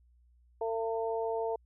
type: harmonic tone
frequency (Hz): 225.9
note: A3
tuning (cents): +46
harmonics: 2 / 3 / 4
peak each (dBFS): -32 / -36 / -38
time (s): 0.61-1.56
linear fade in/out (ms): 5
effects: added 60 Hz sine -61 dBFS peak until 1.65 s